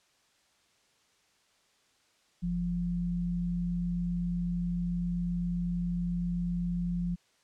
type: tone pair together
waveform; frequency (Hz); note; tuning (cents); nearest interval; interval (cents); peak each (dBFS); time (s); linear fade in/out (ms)
sine; 46.25 / 174.61; F#1 / F3; 0 / 0; octave + major seventh; 2300; -37 / -29; 2.42-7.16; 20
effects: white hiss -68 dBFS RMS until 7.43 s + low-pass 7000 Hz 12 dB/octave